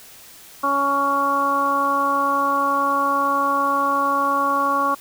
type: harmonic tone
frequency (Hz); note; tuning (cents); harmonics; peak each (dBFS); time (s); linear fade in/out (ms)
279.3; C#4; +13; 1 / 2 / 3 / 4 / 5; -28 / -27 / -28 / -18 / -28; 0.63-4.95; 10
effects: white hiss -44 dBFS RMS until 5 s